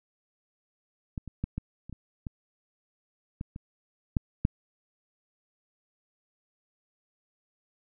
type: clicks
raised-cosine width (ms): 5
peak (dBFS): -21 / -28 / -17 / -19 / -30 / -28 / -23 / -22 / -27 / -12 / -10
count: 11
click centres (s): 1.178 / 1.277 / 1.44 / 1.58 / 1.896 / 1.927 / 2.268 / 3.411 / 3.561 / 4.168 / 4.451
effects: none